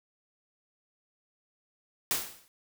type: noise with exponential decay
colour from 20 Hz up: white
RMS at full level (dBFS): -26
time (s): 2.11-2.48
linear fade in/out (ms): 0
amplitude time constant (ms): 79
effects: none